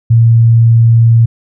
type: tone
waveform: sine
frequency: 115.3 Hz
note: A#2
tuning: 19 cents flat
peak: -3 dBFS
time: 0.1-1.26 s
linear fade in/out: 10 ms
effects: none